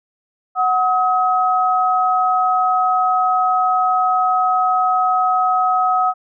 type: tone pair together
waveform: sine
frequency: 740 / 1272.4 Hz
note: F#5 / D#6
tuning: 0 / +38 cents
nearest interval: major sixth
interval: 938 cents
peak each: -16 dBFS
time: 0.55-6.14 s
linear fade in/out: 50 ms
effects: none